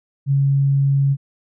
sine tone, 138.59 Hz, C#3, in tune, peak -13 dBFS, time 0.26-1.17 s, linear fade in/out 50 ms, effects none

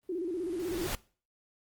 pink noise with exponential growth, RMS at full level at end -33 dBFS, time 0.03-0.95 s, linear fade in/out 1 ms, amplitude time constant 200 ms
sine tone with vibrato, 349.2 Hz, F4, in tune, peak -31 dBFS, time 0.09-0.87 s, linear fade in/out 5 ms, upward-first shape square, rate 16 Hz, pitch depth 100 cents each way
effects noise-tail reverb RT60 0.4 s tail -21 dB re dry + Opus 32 kbps

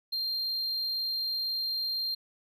triangle tone, 4186 Hz, C8, in tune, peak -28 dBFS, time 0.12-2.15 s, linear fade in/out 10 ms, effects none

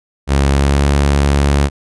sawtooth tone with pitch glide, 69.3 to 70.76 Hz, C#2 to C#2, 0 to +36 cents, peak -6 dBFS, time 0.27-1.7 s, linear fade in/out 50 ms, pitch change +36 cents, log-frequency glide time 0.5-0.87 s, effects resampled to 24000 Hz

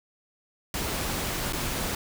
pink noise with dropouts, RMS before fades -30 dBFS, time 0.74-1.95 s, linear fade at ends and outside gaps 2 ms, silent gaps 1.525-1.532 s, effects none

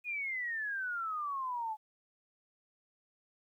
sine exponential sweep, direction down, 2489 to 849 Hz, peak -34 dBFS, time 0.04-1.77 s, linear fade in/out 50 ms, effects 12-bit

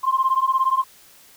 sine beating tone pair, 1046.5 / 1063.5 Hz, C6 / C6, 0 / +28 cents, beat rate 17 Hz, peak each -19 dBFS, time 0.03-0.84 s, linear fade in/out 20 ms, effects tanh soft clip ceiling -9 dBFS + white hiss -50 dBFS RMS until 1.36 s

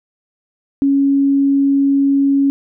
sine tone, 277.2 Hz, C#4, in tune, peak -10 dBFS, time 0.82-2.5 s, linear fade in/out 0 ms, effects none

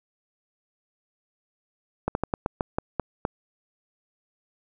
slowing click train, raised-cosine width 1 ms, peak -10 dBFS, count 9, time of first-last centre 2.08-3.251 s, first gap 71 ms, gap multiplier 1.2, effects none

